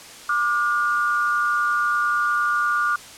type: tone pair together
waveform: sine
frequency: 1185.6 / 1434 Hz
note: D6 / F6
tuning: +16 / +45 cents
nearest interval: minor third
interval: 329 cents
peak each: -21 dBFS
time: 0.29-2.96 s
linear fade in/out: 5 ms
effects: white hiss -41 dBFS RMS until 3.17 s + low-pass 9000 Hz 12 dB/octave